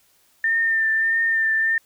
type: tone with vibrato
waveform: sine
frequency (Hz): 1801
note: A6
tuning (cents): +40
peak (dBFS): -17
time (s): 0.44-1.78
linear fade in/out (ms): 2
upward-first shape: triangle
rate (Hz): 1.6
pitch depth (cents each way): 28
effects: white hiss -60 dBFS RMS until 1.85 s